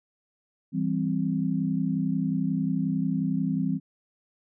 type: chord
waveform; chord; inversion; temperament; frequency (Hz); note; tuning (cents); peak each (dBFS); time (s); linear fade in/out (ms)
sine; C major; first; equal; 164.81 / 196 / 261.6; E3 / G3 / C4; 0 / 0 / 0; -28; 0.72-3.8; 50
effects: none